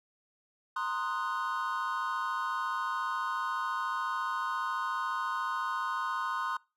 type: chord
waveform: triangle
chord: C half-diminished seventh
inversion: third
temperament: equal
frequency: 932.3 / 1046.5 / 1244.5 / 1480 Hz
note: Bb5 / C6 / Eb6 / Gb6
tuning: 0 / 0 / 0 / 0 cents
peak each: -38 / -32 / -34 / -36 dBFS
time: 0.76-6.57 s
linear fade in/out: 5 ms
effects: noise-tail reverb RT60 0.3 s tail -25 dB re dry + tanh soft clip ceiling -19 dBFS